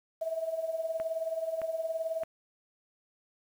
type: tone with tremolo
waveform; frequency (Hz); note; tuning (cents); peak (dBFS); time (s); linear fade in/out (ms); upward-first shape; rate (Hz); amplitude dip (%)
sine; 650; E5; -24; -27; 0.21-2.24; 10; triangle; 19; 80
type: click train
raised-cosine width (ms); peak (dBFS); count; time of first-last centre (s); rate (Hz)
0.5; -27; 3; 1-2.235; 1.62
effects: 9-bit